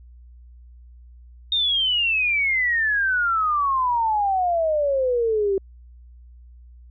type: exponential sweep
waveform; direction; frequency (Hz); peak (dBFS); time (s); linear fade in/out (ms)
sine; down; 3706 to 382.1; -18; 1.52-5.58; 2
effects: added 60 Hz sine -43 dBFS peak until 6.9 s